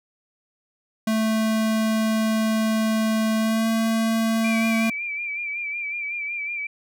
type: tone with pitch glide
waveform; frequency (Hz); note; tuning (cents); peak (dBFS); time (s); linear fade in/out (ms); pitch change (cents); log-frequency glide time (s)
square; 220 to 224.5; A3 to A3; 0 to +35; -20; 1.07-4.9; 5; +35; 3.38-3.69
type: tone with vibrato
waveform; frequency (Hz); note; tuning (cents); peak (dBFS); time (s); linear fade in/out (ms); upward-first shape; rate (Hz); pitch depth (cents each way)
sine; 2349; D7; 0; -26; 4.44-6.67; 5; sine; 5.4; 49
effects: none